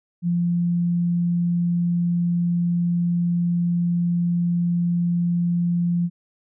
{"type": "tone", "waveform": "sine", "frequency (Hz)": 173.2, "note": "F3", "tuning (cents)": -14, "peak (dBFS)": -18, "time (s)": [0.22, 6.1], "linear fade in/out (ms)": 50, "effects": []}